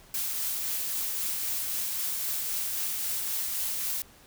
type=noise with tremolo; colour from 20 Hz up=blue; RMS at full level=-30 dBFS; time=0.14-4.02 s; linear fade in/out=2 ms; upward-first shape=triangle; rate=3.8 Hz; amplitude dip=25%; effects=pink hiss -55 dBFS RMS until 4.26 s